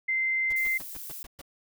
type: tone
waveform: sine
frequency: 2079 Hz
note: C7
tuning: 12 cents flat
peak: -24 dBFS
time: 0.08-0.78 s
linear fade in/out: 10 ms
type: noise bursts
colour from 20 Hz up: pink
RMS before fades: -44 dBFS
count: 7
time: 0.5-1.416 s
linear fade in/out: 5 ms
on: 28 ms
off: 120 ms
type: noise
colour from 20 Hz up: violet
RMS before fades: -40 dBFS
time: 0.56-1.23 s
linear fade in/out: 2 ms
effects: none